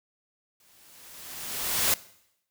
white noise with exponential growth, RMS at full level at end -22 dBFS, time 0.6-1.94 s, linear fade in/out 2 ms, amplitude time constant 290 ms, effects noise-tail reverb RT60 0.8 s tail -20 dB re dry

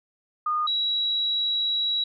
sine tone pair in turn, 1224 / 3886 Hz, D#6 / B7, -29 / -29 cents, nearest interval octave + minor sixth, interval 2000 cents, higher second, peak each -22 dBFS, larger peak neither, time 0.46-0.67 / 0.67-2.04 s, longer second, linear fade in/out 5 ms, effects none

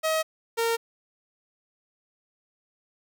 sawtooth tone pair in turn, 635 / 460.2 Hz, D#5 / A#4, +35 / -22 cents, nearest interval tritone, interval 557 cents, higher first, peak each -19 / -19 dBFS, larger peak neither, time 0.03-0.23 / 0.57-0.77 s, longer neither, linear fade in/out 20 ms, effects none

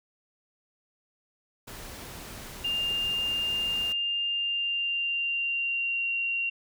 pink noise, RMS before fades -42 dBFS, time 1.67-3.93 s, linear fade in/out 10 ms
sine tone with pitch glide, 2804 to 2757 Hz, F7 to F7, +6 to -23 cents, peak -26 dBFS, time 2.64-6.5 s, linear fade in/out 10 ms, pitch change -29 cents, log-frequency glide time 4.28-6.07 s
effects none

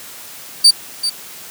35% pulse tone with echo, 4621 Hz, D8, 29 cents flat, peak -3 dBFS, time 0.64-0.71 s, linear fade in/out 10 ms, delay 390 ms, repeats 1, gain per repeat -11 dB, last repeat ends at 1.1 s, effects white hiss -35 dBFS RMS until 1.5 s + high-pass 100 Hz 12 dB/octave

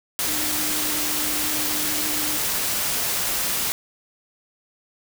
sine tone in noise, 302.6 Hz, D#4, 48 cents flat, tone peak -33 dBFS, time 0.28-2.37 s, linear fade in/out 0 ms, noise white, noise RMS -24 dBFS, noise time 0.19-3.72 s, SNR -12 dB, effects none

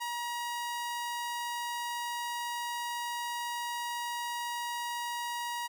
sawtooth tone, 954 Hz, A#5, 40 cents sharp, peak -30 dBFS, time 0-5.68 s, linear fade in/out 20 ms, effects none

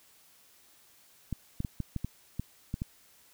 clicks, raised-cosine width 5 ms, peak -20 dBFS, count 9, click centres 1.327 / 1.604 / 1.648 / 1.803 / 1.963 / 2.046 / 2.396 / 2.741 / 2.819 s, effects white hiss -61 dBFS RMS until 3.33 s

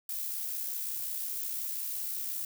violet noise with amplitude modulation, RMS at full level -34 dBFS, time 0.09-2.45 s, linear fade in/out 2 ms, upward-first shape sine, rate 65.6 Hz, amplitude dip 35%, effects none

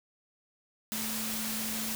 sine tone in noise, 220 Hz, A3, in tune, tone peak -38 dBFS, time 0.92-1.95 s, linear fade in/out 0 ms, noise white, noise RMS -35 dBFS, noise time 0.92-1.95 s, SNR -6 dB, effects none

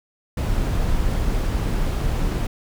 brown noise, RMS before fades -21 dBFS, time 0.37-2.47 s, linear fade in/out 5 ms, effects none

